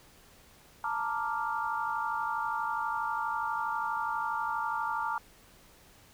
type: chord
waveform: sine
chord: Bb major seventh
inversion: third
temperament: equal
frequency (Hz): 880 / 932.3 / 1174.7 / 1396.9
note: A5 / Bb5 / D6 / F6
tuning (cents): 0 / 0 / 0 / 0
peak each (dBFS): -35 / -35 / -35 / -36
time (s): 0.84-5.18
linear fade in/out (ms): 2
effects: pink hiss -58 dBFS RMS until 6.13 s